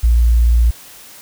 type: tone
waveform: sine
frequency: 58.27 Hz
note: A#1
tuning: in tune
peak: -8 dBFS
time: 0.03-0.71 s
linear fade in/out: 10 ms
effects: white hiss -39 dBFS RMS until 1.21 s